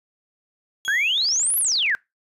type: tone with exponential decay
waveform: 30% pulse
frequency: 3322 Hz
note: G#7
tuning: in tune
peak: -25 dBFS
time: 0.85-1.73 s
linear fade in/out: 0 ms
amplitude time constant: 190 ms
type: exponential two-way sweep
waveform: sine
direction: up then down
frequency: 1512 to 11840 to 1512 Hz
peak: -18 dBFS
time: 0.88-1.95 s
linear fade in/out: 0 ms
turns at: 1.58 s
type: click train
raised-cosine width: 0.2 ms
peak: -25 dBFS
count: 21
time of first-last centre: 1.18-1.899 s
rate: 27.8 Hz
effects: noise-tail reverb RT60 0.2 s tail -23 dB re dry + resampled to 32000 Hz